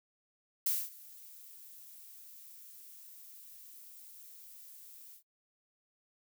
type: noise with ADSR envelope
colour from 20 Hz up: violet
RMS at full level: -30 dBFS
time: 0.66-5.23 s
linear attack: 4 ms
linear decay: 230 ms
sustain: -23 dB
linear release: 99 ms
effects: noise-tail reverb RT60 0.1 s tail -23 dB re dry